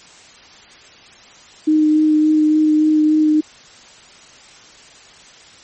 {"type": "tone with vibrato", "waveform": "sine", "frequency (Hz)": 307.8, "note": "D#4", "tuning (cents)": -19, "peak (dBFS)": -10, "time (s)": [1.67, 3.41], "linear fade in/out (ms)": 10, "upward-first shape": "sine", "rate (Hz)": 3.5, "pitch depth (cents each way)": 12, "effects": ["white hiss -43 dBFS RMS until 5.63 s", "MP3 32 kbps"]}